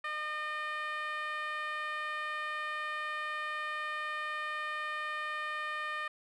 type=tone with band-pass filter; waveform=10% pulse; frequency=608 Hz; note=D#5; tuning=40 cents flat; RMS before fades=-37 dBFS; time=0.04-6.08 s; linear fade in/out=5 ms; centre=1500 Hz; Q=2.6; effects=none